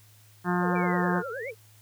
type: harmonic tone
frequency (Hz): 177.9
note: F3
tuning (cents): +32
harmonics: 1 / 2 / 4 / 5 / 6 / 7 / 8 / 9 / 10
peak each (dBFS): -26 / -30 / -34 / -34 / -34 / -36 / -37 / -36 / -40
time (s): 0.44-1.23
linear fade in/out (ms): 50
type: tone with vibrato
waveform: sine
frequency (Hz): 495.3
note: B4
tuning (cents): +5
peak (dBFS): -34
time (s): 0.6-1.55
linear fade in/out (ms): 50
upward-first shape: triangle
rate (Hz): 9.4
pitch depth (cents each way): 270
type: exponential two-way sweep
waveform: sine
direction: down then up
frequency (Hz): 2382 to 1318.5 to 2382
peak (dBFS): -36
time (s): 0.75-1.51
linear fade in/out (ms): 10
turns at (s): 1.3
effects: added 106 Hz sine -55 dBFS peak until 1.81 s + white hiss -59 dBFS RMS until 1.81 s